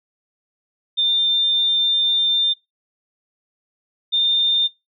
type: tone pair in turn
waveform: sine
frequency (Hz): 3598 / 3613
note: A7 / A7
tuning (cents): +38 / +45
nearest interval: unison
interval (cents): 7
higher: second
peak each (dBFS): -15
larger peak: neither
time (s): 0.97-2.54 / 4.12-4.68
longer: first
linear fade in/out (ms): 20
effects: noise-tail reverb RT60 0.2 s tail -20 dB re dry